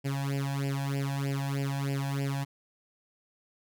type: tone with flanger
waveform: sawtooth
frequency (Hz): 138.59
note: C#3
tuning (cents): 0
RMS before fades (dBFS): -31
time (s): 0.04-2.45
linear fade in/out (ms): 20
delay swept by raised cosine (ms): 0.39 to 1.22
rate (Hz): 3.2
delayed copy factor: +0.9
effects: none